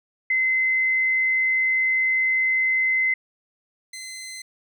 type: tone pair in turn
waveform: sine / 15% pulse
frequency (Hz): 2055 / 2055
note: C7 / C7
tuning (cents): -32 / -32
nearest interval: unison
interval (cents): 0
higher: neither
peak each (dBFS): -18 / -28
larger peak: first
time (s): 0.3-3.14 / 3.93-4.42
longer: first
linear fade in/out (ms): 5
effects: none

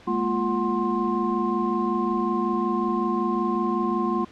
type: tone cluster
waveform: sine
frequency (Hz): 208.7 / 234.1 / 347.9 / 739 / 1055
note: G#3 / A#3 / F4 / F#5 / C6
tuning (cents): +9 / +8 / -7 / -2 / +14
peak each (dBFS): -28 / -28 / -26 / -34 / -27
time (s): 0.07-4.25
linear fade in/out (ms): 10
effects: pink hiss -49 dBFS RMS until 4.31 s + low-pass 4000 Hz 12 dB/octave

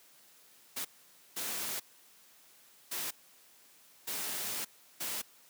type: noise bursts at uneven times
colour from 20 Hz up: white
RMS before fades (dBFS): -37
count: 5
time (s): 0.76-0.85 / 1.36-1.8 / 2.91-3.11 / 4.07-4.65 / 5-5.22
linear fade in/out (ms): 10
effects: white hiss -61 dBFS RMS until 5.49 s + high-pass 150 Hz 12 dB/octave

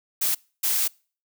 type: noise bursts at uneven times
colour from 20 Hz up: blue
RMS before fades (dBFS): -23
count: 2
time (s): 0.21-0.35 / 0.63-0.88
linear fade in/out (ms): 10
effects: noise-tail reverb RT60 0.4 s tail -26 dB re dry

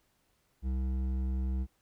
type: tone with hard clipping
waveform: sine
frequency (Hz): 64.7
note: C2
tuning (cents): -19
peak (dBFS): -31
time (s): 0.62-1.67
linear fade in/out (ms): 50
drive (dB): 9
effects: pink hiss -73 dBFS RMS until 1.81 s

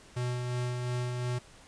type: tone with tremolo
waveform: square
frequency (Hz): 123.47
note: B2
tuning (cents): 0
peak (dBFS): -30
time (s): 0.16-1.39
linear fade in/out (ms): 10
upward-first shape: sine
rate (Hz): 2.8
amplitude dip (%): 30
effects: pink hiss -55 dBFS RMS until 1.67 s + resampled to 22050 Hz

